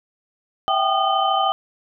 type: tone cluster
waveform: sine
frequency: 662 / 772 / 805 / 1221 / 3060 Hz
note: E5 / G5 / G5 / D#6 / G7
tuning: +7 / -27 / +46 / -33 / -42 cents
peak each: -26 / -20 / -27 / -21 / -26 dBFS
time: 0.68-1.52 s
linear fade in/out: 0 ms
effects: none